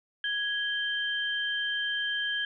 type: tone pair together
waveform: sine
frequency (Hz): 1661.2 / 3136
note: G#6 / G7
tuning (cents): 0 / 0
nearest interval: major seventh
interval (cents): 1100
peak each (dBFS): -30 / -31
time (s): 0.24-2.45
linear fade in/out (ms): 2
effects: none